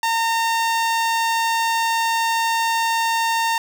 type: tone with notch filter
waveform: sawtooth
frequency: 913 Hz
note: A#5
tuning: 36 cents flat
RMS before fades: -20 dBFS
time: 0.03-3.58 s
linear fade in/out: 2 ms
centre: 11000 Hz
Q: 1.8
effects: none